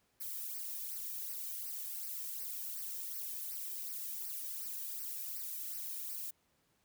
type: noise with flanger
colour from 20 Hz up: violet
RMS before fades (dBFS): -42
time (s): 0.2-6.31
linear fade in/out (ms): 10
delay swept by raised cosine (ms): 0.28 to 1.48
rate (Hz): 2.7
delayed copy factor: -1
effects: pink hiss -75 dBFS RMS until 6.84 s + high-pass 60 Hz 12 dB/octave